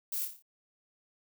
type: noise with echo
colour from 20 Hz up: violet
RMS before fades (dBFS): -35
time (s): 0.12-0.25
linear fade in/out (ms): 5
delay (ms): 29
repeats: 6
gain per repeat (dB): -5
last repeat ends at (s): 0.424
effects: none